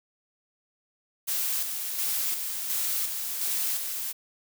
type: noise with tremolo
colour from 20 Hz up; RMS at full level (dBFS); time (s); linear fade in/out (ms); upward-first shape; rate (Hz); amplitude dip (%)
blue; -28; 1.27-4.13; 20; square; 1.4; 40
effects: none